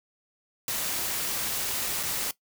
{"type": "noise with dropouts", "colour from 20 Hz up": "white", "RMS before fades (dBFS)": -30, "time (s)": [0.68, 2.31], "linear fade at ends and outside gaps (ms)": 1, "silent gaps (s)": [2.03, 2.034], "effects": ["noise-tail reverb RT60 0.1 s tail -18 dB re dry"]}